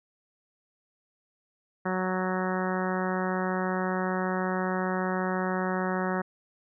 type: harmonic tone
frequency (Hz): 185.3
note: F#3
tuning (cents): +3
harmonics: 1 / 2 / 3 / 4 / 5 / 6 / 7 / 8 / 9 / 10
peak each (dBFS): -30 / -33 / -35 / -36 / -37 / -38 / -38 / -39 / -40 / -40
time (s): 1.85-6.22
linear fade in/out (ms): 10
effects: none